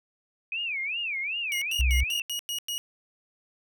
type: tone with vibrato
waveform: sine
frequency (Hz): 2455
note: D#7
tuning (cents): -24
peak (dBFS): -28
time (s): 0.52-2.22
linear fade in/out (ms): 2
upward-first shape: sine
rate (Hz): 2.6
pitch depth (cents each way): 260
type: tone bursts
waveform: sawtooth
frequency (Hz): 2891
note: F#7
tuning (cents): -41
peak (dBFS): -26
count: 7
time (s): 1.52-2.78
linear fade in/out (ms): 0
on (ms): 96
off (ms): 98
type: tone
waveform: sine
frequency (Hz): 63.5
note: B1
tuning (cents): +49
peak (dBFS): -20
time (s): 1.79-2.04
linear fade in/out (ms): 10
effects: none